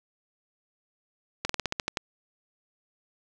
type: slowing click train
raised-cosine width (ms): 0.2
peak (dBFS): -10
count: 9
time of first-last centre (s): 1.45-1.972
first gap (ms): 44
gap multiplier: 1.11
effects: none